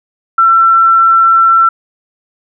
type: tone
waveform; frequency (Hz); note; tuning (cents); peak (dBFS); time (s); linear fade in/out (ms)
sine; 1346; E6; +36; -4; 0.38-1.69; 5
effects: none